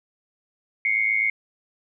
sine tone pair together, 2110 / 2218 Hz, C7 / C#7, +14 / 0 cents, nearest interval minor second, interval 86 cents, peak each -22 dBFS, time 0.85-1.3 s, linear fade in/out 2 ms, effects none

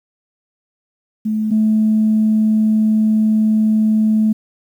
sine tone pair in turn, 216.2 / 217 Hz, A3 / A3, -30 / -24 cents, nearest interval unison, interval 6 cents, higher second, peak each -15 / -10 dBFS, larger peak second, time 1.25-1.51 / 1.51-4.33 s, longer second, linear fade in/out 10 ms, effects tanh soft clip ceiling -6 dBFS + 8-bit

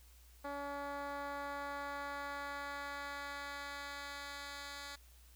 10% pulse tone with band-pass filter sweep, 283.8 Hz, C#4, 41 cents sharp, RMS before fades -44 dBFS, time 0.44-4.96 s, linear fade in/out 10 ms, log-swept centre 640 to 4100 Hz, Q 0.73, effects added 60 Hz sine -59 dBFS peak until 5.35 s + white hiss -66 dBFS RMS until 5.35 s

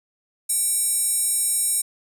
square tone with high-pass filter, 773 Hz, G5, 24 cents flat, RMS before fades -22 dBFS, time 0.49-1.82 s, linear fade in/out 10 ms, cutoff 8900 Hz, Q 5.7, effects none

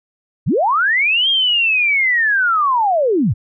sine linear two-way sweep, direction up then down, 76.6 to 3253 to 76.6 Hz, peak -12 dBFS, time 0.46-3.34 s, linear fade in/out 20 ms, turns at 1.29 s, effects none

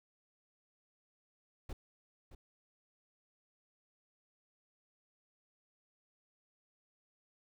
brown noise with echo, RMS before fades -40 dBFS, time 1.69-1.73 s, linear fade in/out 5 ms, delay 620 ms, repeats 1, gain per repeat -12 dB, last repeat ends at 2.35 s, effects none

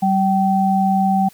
sine tone pair together, 192.75 / 771 Hz, G3 / G5, -29 / -29 cents, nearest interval 2 octaves, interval 2400 cents, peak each -16 dBFS, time 0.02-1.29 s, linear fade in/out 10 ms, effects white hiss -49 dBFS RMS until 1.33 s

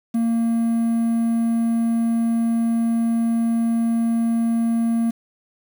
triangle tone with quantisation, 230 Hz, A#3, 23 cents flat, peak -15 dBFS, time 0.14-5.11 s, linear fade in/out 10 ms, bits 7, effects none

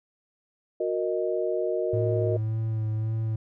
sine chord, D# minor, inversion first, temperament equal with one note detuned, 365.5 / 466.2 / 622.3 Hz, F#4 / A#4 / D#5, -21 / 0 / 0 cents, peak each -28 / -29 / -29 dBFS, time 0.8-2.37 s, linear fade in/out 5 ms
triangle tone with vibrato, 110 Hz, A2, in tune, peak -23 dBFS, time 1.93-3.36 s, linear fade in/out 5 ms, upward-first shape sine, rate 1.8 Hz, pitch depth 23 cents each way
effects none

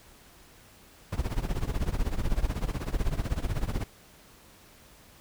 brown noise with tremolo, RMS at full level -25 dBFS, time 1.12-3.84 s, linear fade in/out 5 ms, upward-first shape triangle, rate 16 Hz, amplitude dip 95%, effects pink hiss -55 dBFS RMS until 5.2 s

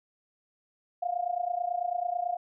sine tone with amplitude modulation, 707 Hz, F5, 21 cents sharp, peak -24 dBFS, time 1.02-2.37 s, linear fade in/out 10 ms, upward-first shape sine, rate 29.1 Hz, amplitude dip 85%, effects none

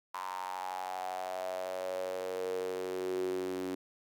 sawtooth tone with high-pass filter sweep, 92.6 Hz, F#2, 2 cents sharp, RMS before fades -37 dBFS, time 0.14-3.75 s, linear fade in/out 5 ms, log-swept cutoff 1000 to 310 Hz, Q 8.1, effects none

